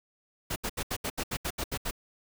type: noise bursts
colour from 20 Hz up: pink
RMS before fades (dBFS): -32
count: 11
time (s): 0.5-1.911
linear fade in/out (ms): 10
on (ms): 61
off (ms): 74
effects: none